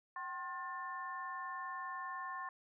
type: harmonic tone with a mistuned harmonic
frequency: 355.8 Hz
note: F4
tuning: 32 cents sharp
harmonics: 2 / 3 / 4 / 5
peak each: -50 / -42 / -56 / -47 dBFS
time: 0.16-2.49 s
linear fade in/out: 2 ms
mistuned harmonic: 2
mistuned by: +120 cents
effects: none